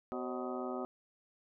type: harmonic tone with a mistuned harmonic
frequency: 125.5 Hz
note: B2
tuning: 28 cents sharp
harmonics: 2 / 3 / 4 / 5 / 6 / 7 / 8 / 9 / 10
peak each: -41 / -41 / -45 / -45 / -45 / -54 / -53 / -54 / -46 dBFS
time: 0.12-0.85 s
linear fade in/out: 0 ms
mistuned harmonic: 4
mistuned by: +130 cents
effects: none